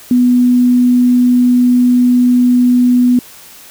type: tone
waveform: sine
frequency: 246.9 Hz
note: B3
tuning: in tune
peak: -6 dBFS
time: 0.11-3.19 s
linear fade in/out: 2 ms
effects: white hiss -37 dBFS RMS until 3.7 s